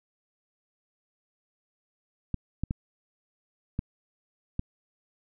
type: clicks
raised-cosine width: 5 ms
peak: -16 dBFS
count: 5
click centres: 2.343 / 2.636 / 2.709 / 3.791 / 4.594 s
effects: none